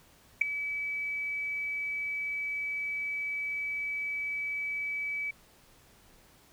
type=tone with ADSR envelope; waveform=sine; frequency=2292 Hz; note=D7; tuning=43 cents flat; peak=-15 dBFS; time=0.41-5.31 s; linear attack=8 ms; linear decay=3 ms; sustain=-16 dB; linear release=7 ms; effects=tanh soft clip ceiling -12 dBFS + pink hiss -60 dBFS RMS until 6.52 s